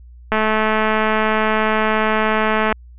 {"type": "click train", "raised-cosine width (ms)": 0.5, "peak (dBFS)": -3, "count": 523, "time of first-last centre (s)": [0.32, 2.726], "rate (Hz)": 217, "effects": ["added 60 Hz sine -38 dBFS peak until 2.98 s", "resampled to 8000 Hz"]}